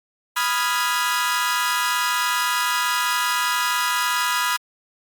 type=chord; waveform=sawtooth; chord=F half-diminished seventh; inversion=second; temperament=equal; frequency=987.8 / 1244.5 / 1396.9 / 1661.2 Hz; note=Cb6 / Eb6 / F6 / Ab6; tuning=0 / 0 / 0 / 0 cents; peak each=-20 / -22 / -23 / -23 dBFS; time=0.36-4.57 s; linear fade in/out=10 ms; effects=Opus 32 kbps